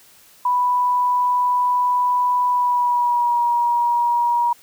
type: tone with pitch glide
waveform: sine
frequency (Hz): 987.8 to 953.6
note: B5 to A#5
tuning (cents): 0 to +39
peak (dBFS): -15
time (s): 0.45-4.53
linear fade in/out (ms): 5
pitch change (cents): -61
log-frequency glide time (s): 2.49-3.42
effects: white hiss -50 dBFS RMS until 4.62 s